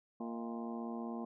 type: harmonic tone with a mistuned harmonic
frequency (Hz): 116.2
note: A#2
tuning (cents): -5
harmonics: 2 / 3 / 4 / 5 / 6 / 7 / 8 / 9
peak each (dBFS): -40 / -47 / -50 / -53 / -50 / -52 / -57 / -52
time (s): 0.2-1.25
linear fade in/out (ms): 5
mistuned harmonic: 5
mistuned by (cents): +120
effects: none